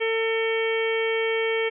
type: harmonic tone with a mistuned harmonic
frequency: 450 Hz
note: A4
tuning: 39 cents sharp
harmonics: 1 / 2 / 3 / 4 / 5 / 6 / 7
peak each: -23 / -36 / -38 / -34 / -28 / -38 / -36 dBFS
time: 0-1.7 s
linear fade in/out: 20 ms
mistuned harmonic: 3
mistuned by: -18 cents
effects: none